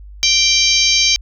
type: harmonic tone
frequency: 784 Hz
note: G5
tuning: in tune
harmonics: 3 / 4 / 5 / 6 / 7 / 8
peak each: -18 / -18 / -18 / -18 / -18 / -18 dBFS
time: 0.23-1.16 s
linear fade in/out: 0 ms
effects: added 50 Hz sine -33 dBFS peak until 1.21 s